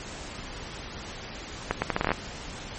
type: accelerating click train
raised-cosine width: 0.5 ms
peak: -8 dBFS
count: 10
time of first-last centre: 1.71-2.117 s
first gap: 110 ms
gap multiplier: 0.75
effects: pink hiss -39 dBFS RMS until 2.78 s + MP3 32 kbps